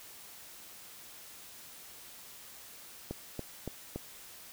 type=click train; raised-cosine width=2 ms; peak=-23 dBFS; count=4; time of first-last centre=3.11-3.96 s; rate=3.53 Hz; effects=white hiss -51 dBFS RMS until 4.52 s